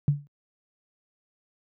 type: tone with exponential decay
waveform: sine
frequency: 144.1 Hz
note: D3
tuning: 33 cents flat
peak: -14 dBFS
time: 0.08-0.27 s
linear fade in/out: 0 ms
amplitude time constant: 40 ms
effects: high-pass 80 Hz 12 dB/octave